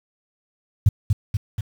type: tone with echo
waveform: sine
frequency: 102.1 Hz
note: G#2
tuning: 29 cents flat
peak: -9 dBFS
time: 0.86-0.89 s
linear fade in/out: 5 ms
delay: 240 ms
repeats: 3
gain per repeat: -4 dB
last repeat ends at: 1.61 s
effects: 7-bit